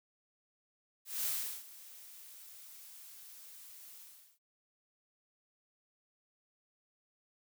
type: noise with ADSR envelope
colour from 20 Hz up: blue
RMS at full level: -34 dBFS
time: 1.05-4.39 s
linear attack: 200 ms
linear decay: 380 ms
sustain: -19 dB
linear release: 390 ms
effects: none